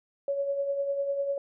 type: tone with tremolo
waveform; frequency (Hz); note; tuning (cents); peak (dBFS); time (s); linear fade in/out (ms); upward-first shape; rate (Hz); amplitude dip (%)
sine; 559; C#5; +14; -24; 0.28-1.38; 2; triangle; 10; 55
effects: none